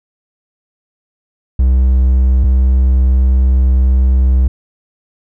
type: tone pair in turn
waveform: triangle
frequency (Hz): 64.1 / 64.39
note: C2 / C2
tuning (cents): -35 / -27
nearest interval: unison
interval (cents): 8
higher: second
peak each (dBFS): -5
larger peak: neither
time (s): 1.59-2.44 / 2.44-4.48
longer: second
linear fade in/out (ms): 5
effects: none